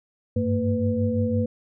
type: tone cluster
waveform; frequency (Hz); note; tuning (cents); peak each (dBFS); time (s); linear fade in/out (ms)
sine; 95.8 / 101.7 / 229.2 / 497.9; G2 / G#2 / A#3 / B4; -39 / -36 / -29 / +14; -27 / -27 / -24 / -27; 0.36-1.46; 5
effects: none